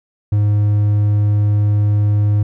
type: tone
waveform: triangle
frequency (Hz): 103.83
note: G#2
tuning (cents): 0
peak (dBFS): -9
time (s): 0.32-2.43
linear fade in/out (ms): 5
effects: none